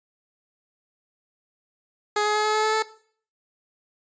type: tone with pitch steps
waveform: 15% pulse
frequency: 418.5 / 421.7 / 424.8 / 428 / 431.3 / 434.5 / 437.8 Hz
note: G#4 / G#4 / G#4 / A4 / A4 / A4 / A4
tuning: +13 / +26 / +39 / -48 / -35 / -22 / -9 cents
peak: -14 dBFS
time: 2.16-2.825 s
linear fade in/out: 5 ms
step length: 95 ms
effects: noise-tail reverb RT60 0.5 s tail -17 dB re dry + resampled to 16000 Hz